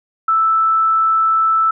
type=tone; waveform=sine; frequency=1318.5 Hz; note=E6; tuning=in tune; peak=-11 dBFS; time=0.28-1.71 s; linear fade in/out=5 ms; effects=none